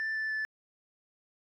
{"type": "tone with pitch steps", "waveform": "sine", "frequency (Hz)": [1768, 1756.8, 1745.7], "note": ["A6", "A6", "A6"], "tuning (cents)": [8, -3, -14], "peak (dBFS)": -28, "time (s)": [0, 0.45], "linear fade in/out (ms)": 0, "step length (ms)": 150, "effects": ["tanh soft clip ceiling -29 dBFS"]}